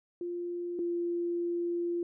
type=tone pair in turn; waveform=sine; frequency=349.2 / 345.4 Hz; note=F4 / F4; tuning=0 / -19 cents; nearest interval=unison; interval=19 cents; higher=first; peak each=-33 / -29 dBFS; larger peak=second; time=0.21-0.79 / 0.79-2.03 s; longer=second; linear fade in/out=2 ms; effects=none